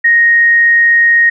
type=tone; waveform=sine; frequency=1868 Hz; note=A#6; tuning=3 cents sharp; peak=-5 dBFS; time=0.04-1.3 s; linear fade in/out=10 ms; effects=none